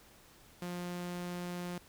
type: tone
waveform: sawtooth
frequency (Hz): 176.8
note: F3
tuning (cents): +22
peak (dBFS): -34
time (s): 0.62-1.78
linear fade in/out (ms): 2
effects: pink hiss -60 dBFS RMS until 1.88 s